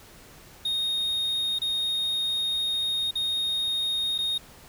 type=tone with dropouts; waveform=triangle; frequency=3713 Hz; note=A#7; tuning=8 cents flat; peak=-23 dBFS; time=0.65-4.38 s; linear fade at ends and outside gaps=5 ms; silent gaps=1.588-1.616 / 3.11-3.154 / 4.18-4.186 s; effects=pink hiss -50 dBFS RMS until 4.68 s